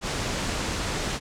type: low-pass noise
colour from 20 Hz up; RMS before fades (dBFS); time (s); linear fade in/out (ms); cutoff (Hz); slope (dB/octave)
pink; -29; 0.01-1.2; 50; 8100; 24
effects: none